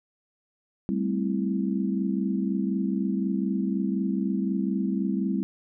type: chord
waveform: sine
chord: A minor seventh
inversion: third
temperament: equal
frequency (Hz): 196 / 220 / 261.6 / 329.6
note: G3 / A3 / C4 / E4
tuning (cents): 0 / 0 / 0 / 0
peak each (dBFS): -26 / -32 / -30 / -32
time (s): 0.89-5.43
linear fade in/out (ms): 0
effects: none